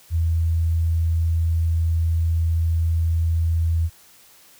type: tone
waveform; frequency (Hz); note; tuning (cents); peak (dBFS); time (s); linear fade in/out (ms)
sine; 82.41; E2; 0; -17; 0.1-3.9; 50
effects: white hiss -51 dBFS RMS until 4.59 s